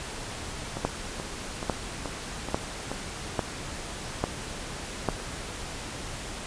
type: two click trains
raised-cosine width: 1 ms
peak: -10 / -18 dBFS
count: 6 / 6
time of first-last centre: 0.85-5.087 / 0.77-2.916 s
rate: 1.18 / 2.33 Hz
effects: pink hiss -37 dBFS RMS until 6.46 s + resampled to 22050 Hz